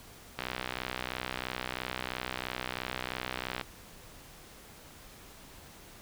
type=click train; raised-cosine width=0.3 ms; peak=-17 dBFS; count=204; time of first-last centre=0.39-3.612 s; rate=63 Hz; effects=pink hiss -52 dBFS RMS until 6.01 s